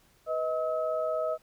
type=tone cluster; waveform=sine; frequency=493.7 / 630 / 1285 Hz; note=B4 / D#5 / E6; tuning=-1 / +21 / -45 cents; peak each=-35 / -28 / -36 dBFS; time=0.26-1.38 s; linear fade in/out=50 ms; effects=pink hiss -64 dBFS RMS until 1.42 s